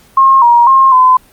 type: tone with pitch steps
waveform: sine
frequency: 1073 / 949 / 1068 / 1020 Hz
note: C6 / A#5 / C6 / C6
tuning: +43 / +31 / +35 / -44 cents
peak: -3 dBFS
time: 0.17-1.17 s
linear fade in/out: 5 ms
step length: 250 ms
effects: pink hiss -45 dBFS RMS until 1.32 s + Opus 48 kbps